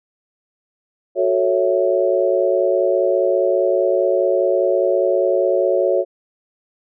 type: chord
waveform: sine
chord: F# minor seventh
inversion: none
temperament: equal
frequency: 370 / 440 / 554.4 / 659.3 Hz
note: F#4 / A4 / C#5 / E5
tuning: 0 / 0 / 0 / 0 cents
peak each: -19 / -22 / -17 / -22 dBFS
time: 1.15-6.05 s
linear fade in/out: 50 ms
effects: none